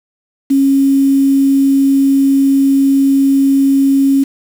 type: tone with quantisation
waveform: sine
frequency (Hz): 273.8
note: C#4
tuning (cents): -21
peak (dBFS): -7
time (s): 0.5-4.24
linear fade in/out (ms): 10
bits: 5
effects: none